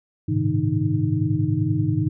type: tone cluster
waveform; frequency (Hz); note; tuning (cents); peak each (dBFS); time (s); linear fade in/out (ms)
sine; 102.7 / 113.2 / 135.6 / 157.9 / 308.9; G#2 / A2 / C#3 / D#3 / D#4; -19 / +50 / -38 / +26 / -12; -25; 0.28-2.09; 10
effects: none